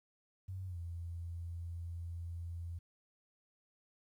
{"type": "tone with pitch glide", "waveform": "sine", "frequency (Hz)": [93.9, 85.12], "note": ["F#2", "F2"], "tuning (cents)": [26, -44], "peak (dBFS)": -40, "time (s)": [0.48, 2.79], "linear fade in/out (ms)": 10, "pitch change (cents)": -170, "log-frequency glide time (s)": [0.66, 0.78], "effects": ["12-bit"]}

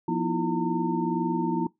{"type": "tone cluster", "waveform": "sine", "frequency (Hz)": [174.3, 242.1, 319.2, 341.2, 910], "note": ["F3", "B3", "D#4", "F4", "A#5"], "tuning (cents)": [-3, -34, 44, -40, -42], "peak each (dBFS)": -30, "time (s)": [0.08, 1.67], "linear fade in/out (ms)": 5, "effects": ["noise-tail reverb RT60 0.2 s tail -23 dB re dry"]}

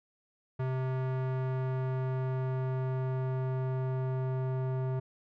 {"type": "tone with low-pass filter sweep", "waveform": "square", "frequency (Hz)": 130.1, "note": "C3", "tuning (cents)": -9, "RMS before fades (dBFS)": -32, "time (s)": [0.59, 5], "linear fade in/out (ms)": 10, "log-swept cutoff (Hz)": [1500, 930], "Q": 0.8, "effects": []}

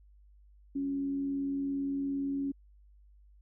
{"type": "tone with frequency modulation", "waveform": "sine", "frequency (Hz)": 277.2, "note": "C#4", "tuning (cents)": 0, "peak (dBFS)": -30, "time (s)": [0.75, 2.52], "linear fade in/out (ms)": 10, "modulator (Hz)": 82.6, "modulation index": 0.21, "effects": ["added 50 Hz sine -56 dBFS peak until 3.41 s"]}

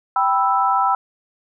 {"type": "chord", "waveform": "sine", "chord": "E minor", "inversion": "first", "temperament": "equal", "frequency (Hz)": [784, 987.8, 1318.5], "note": ["G5", "B5", "E6"], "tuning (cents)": [0, 0, 0], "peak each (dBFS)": -19, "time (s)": [0.16, 0.95], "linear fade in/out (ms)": 2, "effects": []}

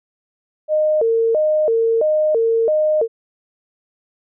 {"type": "tone with vibrato", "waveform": "sine", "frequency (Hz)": 529, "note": "C5", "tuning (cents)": 19, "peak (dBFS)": -13, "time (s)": [0.68, 3.08], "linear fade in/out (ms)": 50, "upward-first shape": "square", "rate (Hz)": 1.5, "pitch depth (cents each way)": 260, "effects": []}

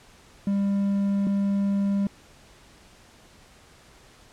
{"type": "tone pair in turn", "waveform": "triangle", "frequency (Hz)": [199.1, 199.1], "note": ["G3", "G3"], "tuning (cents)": [27, 27], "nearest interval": "unison", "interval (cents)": 0, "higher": "neither", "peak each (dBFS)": -19, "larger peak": "neither", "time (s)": [[0.47, 1.27], [1.27, 2.07]], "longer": "neither", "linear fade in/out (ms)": 2, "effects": ["pink hiss -53 dBFS RMS until 4.32 s", "low-pass 9000 Hz 12 dB/octave"]}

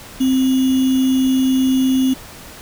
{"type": "tone with sample-and-hold", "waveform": "sine", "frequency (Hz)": 261.6, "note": "C4", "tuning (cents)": 0, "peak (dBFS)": -12, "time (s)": [0.2, 2.14], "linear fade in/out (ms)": 10, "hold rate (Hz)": 3150, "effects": ["pink hiss -37 dBFS RMS until 2.61 s"]}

